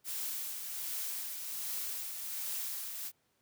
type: noise with tremolo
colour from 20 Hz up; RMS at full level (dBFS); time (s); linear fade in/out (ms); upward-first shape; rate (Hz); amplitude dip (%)
blue; -37; 0.04-3.12; 50; triangle; 1.3; 45
effects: pink hiss -75 dBFS RMS until 3.41 s + high-pass 100 Hz 12 dB/octave